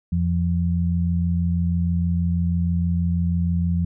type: tone pair together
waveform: sine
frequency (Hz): 86.25 / 172.5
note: F2 / F3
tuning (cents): -21 / -21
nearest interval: octave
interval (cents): 1200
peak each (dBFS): -21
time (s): 0.12-3.85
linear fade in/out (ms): 5
effects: none